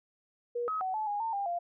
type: tone with pitch steps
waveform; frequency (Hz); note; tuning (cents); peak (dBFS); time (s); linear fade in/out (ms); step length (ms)
sine; 479.6 / 1274 / 751 / 864 / 822 / 900 / 800 / 694; A#4 / D#6 / F#5 / A5 / G#5 / A5 / G5 / F5; +49 / +41 / +26 / -32 / -18 / +39 / +35 / -11; -30; 0.55-1.59; 10; 130
effects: none